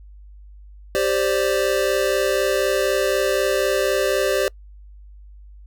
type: chord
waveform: square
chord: G suspended fourth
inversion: none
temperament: equal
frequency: 392 / 523.3 / 587.3 Hz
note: G4 / C5 / D5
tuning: 0 / 0 / 0 cents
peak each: -23 dBFS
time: 0.95-4.48 s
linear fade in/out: 0 ms
effects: noise-tail reverb RT60 0.1 s tail -26 dB re dry + added 50 Hz sine -40 dBFS peak until 5.66 s